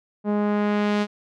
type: tone with low-pass filter sweep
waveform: sawtooth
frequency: 207.4 Hz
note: G#3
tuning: 2 cents flat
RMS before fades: -22 dBFS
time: 0.24-1.07 s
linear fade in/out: 50 ms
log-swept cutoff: 800 to 4700 Hz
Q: 0.79
effects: none